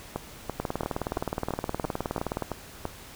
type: two click trains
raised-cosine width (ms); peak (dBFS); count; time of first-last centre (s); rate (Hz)
1; -14 / -15; 36 / 9; 0.6-2.423 / 0.16-2.854; 19.2 / 2.97
effects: pink hiss -46 dBFS RMS until 3.15 s

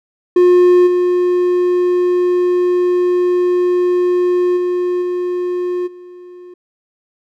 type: tone with level steps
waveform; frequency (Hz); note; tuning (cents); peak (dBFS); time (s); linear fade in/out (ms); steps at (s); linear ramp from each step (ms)
triangle; 357.8; F4; +42; -4 / -9 / -12 / -14 / -31; 0.36-6.54; 5; 0.86 / 4.56 / 5.01 / 5.86; 20
effects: none

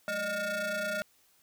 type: ring-modulated tone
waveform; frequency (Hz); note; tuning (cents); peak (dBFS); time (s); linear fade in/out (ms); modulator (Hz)
40% pulse; 402.2; G4; +44; -27; 0.08-1.02; 0; 1020
effects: white hiss -66 dBFS RMS until 1.42 s

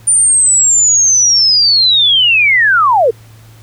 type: linear sweep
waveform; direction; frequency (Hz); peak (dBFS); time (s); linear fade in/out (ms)
sine; down; 9240 to 415.3; -6; 0.07-3.11; 10
effects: added 111 Hz sine -37 dBFS peak until 3.62 s + pink hiss -45 dBFS RMS until 3.62 s

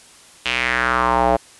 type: tone with band-pass filter sweep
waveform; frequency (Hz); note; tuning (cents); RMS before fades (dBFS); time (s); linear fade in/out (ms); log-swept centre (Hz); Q
square; 61.74; B1; 0; -18; 0.45-1.37; 10; 2900 to 660; 3.2
effects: white hiss -46 dBFS RMS until 1.59 s + resampled to 24000 Hz

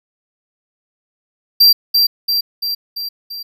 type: tone with echo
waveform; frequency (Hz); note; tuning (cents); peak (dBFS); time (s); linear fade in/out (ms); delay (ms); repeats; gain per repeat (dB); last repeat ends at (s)
square; 4719; D8; +7; -6; 1.6-1.73; 10; 340; 5; -4; 3.43
effects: none

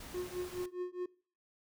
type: noise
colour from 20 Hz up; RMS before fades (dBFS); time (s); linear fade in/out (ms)
pink; -49; 0-0.66; 5
type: tone with tremolo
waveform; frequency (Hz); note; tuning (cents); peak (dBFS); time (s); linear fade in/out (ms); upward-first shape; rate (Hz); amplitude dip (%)
triangle; 360; F#4; -47; -31; 0.14-1.06; 5; triangle; 4.8; 100
effects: noise-tail reverb RT60 0.4 s tail -21 dB re dry

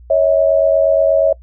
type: tone pair together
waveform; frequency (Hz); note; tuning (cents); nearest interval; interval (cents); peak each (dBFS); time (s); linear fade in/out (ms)
sine; 554.4 / 642.8; C#5 / E5; 0 / -44; minor third; 256; -12; 0.1-1.33; 5
effects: noise-tail reverb RT60 0.1 s tail -23 dB re dry + added 60 Hz sine -37 dBFS peak until 1.42 s

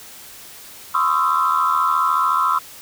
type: tone cluster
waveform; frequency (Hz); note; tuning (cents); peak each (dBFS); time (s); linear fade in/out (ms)
sine; 1022 / 1096 / 1268 / 1347; C6 / C#6 / D#6 / E6; -41 / -20 / +32 / +37; -20; 0.94-2.59; 10
effects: tanh soft clip ceiling -7 dBFS + white hiss -40 dBFS RMS until 2.81 s

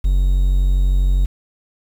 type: tone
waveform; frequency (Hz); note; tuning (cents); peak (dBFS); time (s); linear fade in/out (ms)
triangle; 46.25; F#1; 0; -10; 0.04-1.26; 10
effects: 7-bit

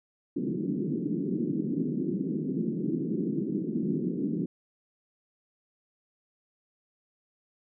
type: band-pass noise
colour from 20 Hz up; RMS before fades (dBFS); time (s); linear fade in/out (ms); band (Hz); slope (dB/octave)
pink; -30; 0.36-4.46; 5; 160 to 370; 48
effects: none

